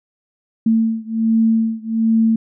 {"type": "beating tone pair", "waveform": "sine", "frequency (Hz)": [223.9, 225.2], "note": ["A3", "A3"], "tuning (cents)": [30, 40], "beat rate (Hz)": 1.3, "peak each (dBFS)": [-16, -17], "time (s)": [0.66, 2.36], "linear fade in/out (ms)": 5, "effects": []}